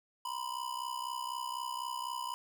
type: ring-modulated tone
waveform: square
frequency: 992 Hz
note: B5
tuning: 7 cents sharp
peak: -34 dBFS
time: 0.25-2.34 s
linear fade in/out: 0 ms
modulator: 32 Hz
effects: none